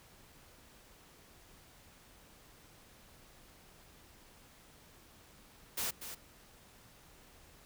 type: noise with echo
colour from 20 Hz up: white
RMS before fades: -36 dBFS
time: 5.77-5.91 s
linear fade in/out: 10 ms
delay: 240 ms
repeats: 1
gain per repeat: -9 dB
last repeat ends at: 6.15 s
effects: pink hiss -60 dBFS RMS until 7.65 s